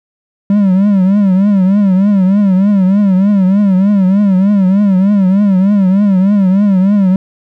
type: tone with vibrato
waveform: triangle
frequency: 195.4 Hz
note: G3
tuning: 5 cents flat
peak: -4 dBFS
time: 0.5-7.16 s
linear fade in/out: 2 ms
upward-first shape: triangle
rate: 3.3 Hz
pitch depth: 130 cents each way
effects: none